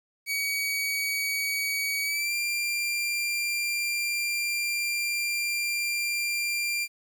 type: tone with pitch glide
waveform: sawtooth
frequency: 2261 to 2379 Hz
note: C#7 to D7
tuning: +34 to +22 cents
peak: -23 dBFS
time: 0.26-6.88 s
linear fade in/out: 50 ms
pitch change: +88 cents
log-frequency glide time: 2.03-2.34 s
effects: 10-bit